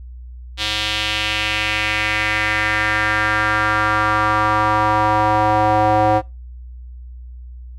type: tone with band-pass filter sweep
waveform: square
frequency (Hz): 106.7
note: G#2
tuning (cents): +47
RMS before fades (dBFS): -17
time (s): 0.57-6.22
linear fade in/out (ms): 50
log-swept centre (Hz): 3500 to 700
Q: 2.7
effects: noise-tail reverb RT60 0.2 s tail -20 dB re dry + added 61 Hz sine -32 dBFS peak until 7.78 s